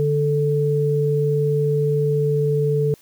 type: tone pair together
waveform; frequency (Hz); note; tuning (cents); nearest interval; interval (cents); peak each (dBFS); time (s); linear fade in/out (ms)
sine; 146.6 / 439.3; D3 / A4; -3 / -3; octave + perfect fifth; 1900; -19; 0-2.94; 0
effects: white hiss -53 dBFS RMS until 3.01 s